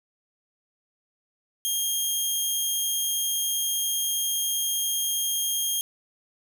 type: tone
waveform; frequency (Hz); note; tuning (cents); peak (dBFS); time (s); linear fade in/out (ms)
10% pulse; 3229; G#7; -49; -16; 1.65-5.81; 0
effects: none